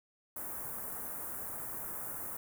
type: band-stop noise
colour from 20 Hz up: white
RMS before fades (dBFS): -41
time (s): 0.36-2.37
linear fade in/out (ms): 5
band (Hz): 1500 to 10000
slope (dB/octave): 24
effects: none